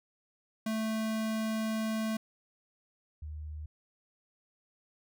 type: tone pair in turn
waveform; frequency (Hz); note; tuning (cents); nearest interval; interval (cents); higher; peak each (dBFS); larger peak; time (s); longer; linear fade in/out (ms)
square / sine; 220 / 76.23; A3 / D#2; 0 / -35; octave + tritone; 1835; first; -31 / -38; first; 0.66-2.17 / 3.22-3.66; first; 5
effects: none